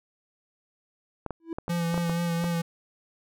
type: clicks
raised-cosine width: 1 ms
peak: -18 dBFS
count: 8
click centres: 1.263 / 1.307 / 1.585 / 1.681 / 1.943 / 1.978 / 2.096 / 2.442 s
type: tone with exponential growth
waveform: triangle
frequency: 329.6 Hz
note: E4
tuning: in tune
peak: -25 dBFS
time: 1.4-1.53 s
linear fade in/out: 2 ms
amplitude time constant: 27 ms
type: tone with vibrato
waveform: square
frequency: 170.1 Hz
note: F3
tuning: 45 cents flat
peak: -26 dBFS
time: 1.69-2.62 s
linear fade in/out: 10 ms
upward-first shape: sine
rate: 4.2 Hz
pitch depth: 25 cents each way
effects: none